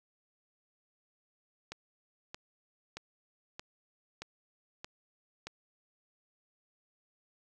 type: click train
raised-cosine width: 0.2 ms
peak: -24 dBFS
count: 7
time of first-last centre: 1.72-5.47 s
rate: 1.6 Hz
effects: none